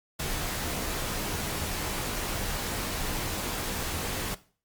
pink noise with comb filter, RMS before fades -32 dBFS, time 0.19-4.35 s, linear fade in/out 10 ms, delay 18 ms, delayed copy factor -0.5, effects noise-tail reverb RT60 0.4 s tail -17 dB re dry + Opus 48 kbps

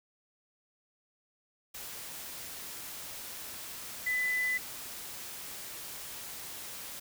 sine tone in noise, 2001 Hz, B6, 22 cents sharp, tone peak -28 dBFS, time 4.06-4.58 s, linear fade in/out 10 ms, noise white, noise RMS -43 dBFS, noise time 1.74-7 s, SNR +12 dB, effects none

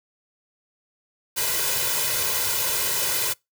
white noise with comb filter, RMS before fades -24 dBFS, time 1.36-3.34 s, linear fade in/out 20 ms, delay 2 ms, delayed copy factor +0.8, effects noise-tail reverb RT60 0.2 s tail -26 dB re dry + high-pass 80 Hz 12 dB/octave

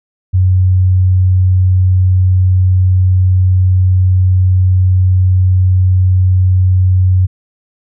sine tone, 92.5 Hz, F#2, in tune, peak -6 dBFS, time 0.33-7.27 s, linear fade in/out 20 ms, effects none

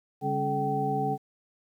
sine tone cluster, 141.9 / 200.3 / 274.1 / 430.8 / 770 Hz, C#3 / G3 / C#4 / A4 / G5, +41 / +38 / -19 / -37 / -31 cents, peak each -32 / -36 / -35 / -32 / -28 dBFS, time 0.21-1.18 s, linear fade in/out 50 ms, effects 10-bit

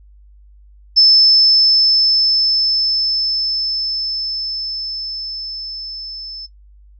sine tone with level ramp, 5260 Hz, E8, 5 cents flat, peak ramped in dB -5 to -27 dBFS, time 0.96-6.47 s, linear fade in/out 20 ms, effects noise-tail reverb RT60 0.1 s tail -18 dB re dry + added 50 Hz sine -42 dBFS peak until 6.99 s

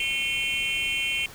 triangle tone cluster, 2183 / 2433 / 2723 / 3117 Hz, C#7 / D#7 / F7 / G7, -27 / -39 / -44 / -11 cents, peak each -29 / -29 / -27 / -27 dBFS, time 0-1.26 s, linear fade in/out 2 ms, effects tanh soft clip ceiling -16 dBFS + pink hiss -44 dBFS RMS until 1.34 s

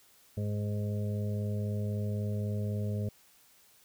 harmonic tone, 103.83 Hz, G#2, in tune, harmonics 1 / 2 / 4 / 5 / 6, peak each -31 / -37 / -43 / -45 / -47 dBFS, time 0.37-3.09 s, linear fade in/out 5 ms, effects white hiss -62 dBFS RMS until 3.84 s

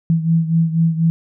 sine beating tone pair, 163.4 / 167.5 Hz, E3 / E3, -15 / +28 cents, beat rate 4.1 Hz, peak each -14 / -19 dBFS, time 0.1-1.1 s, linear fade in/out 0 ms, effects none

